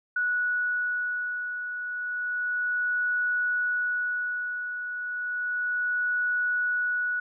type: beating tone pair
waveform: sine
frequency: 1469 / 1469.32 Hz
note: F#6 / F#6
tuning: -13 / -13 cents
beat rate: 0.32 Hz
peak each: -26 / -34 dBFS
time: 0.16-7.2 s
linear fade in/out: 5 ms
effects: none